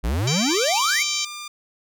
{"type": "exponential sweep", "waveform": "square", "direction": "up", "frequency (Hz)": [50.2, 2489], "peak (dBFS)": -21, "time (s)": [0.03, 1.04], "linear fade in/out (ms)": 20}
{"type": "harmonic tone", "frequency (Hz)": 780, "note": "G5", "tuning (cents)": -9, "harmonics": [3, 4, 5, 6, 7, 8, 9], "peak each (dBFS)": [-30, -30, -30, -30, -30, -30, -30], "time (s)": [0.27, 1.25], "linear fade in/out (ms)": 5}
{"type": "tone with pitch glide", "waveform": "10% pulse", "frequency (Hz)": [1174.7, 1196.6], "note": ["D6", "D6"], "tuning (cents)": [0, 32], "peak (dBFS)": -24, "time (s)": [0.5, 1.48], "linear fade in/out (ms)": 5, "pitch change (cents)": 32, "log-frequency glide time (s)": [0.66, 1.19]}
{"effects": []}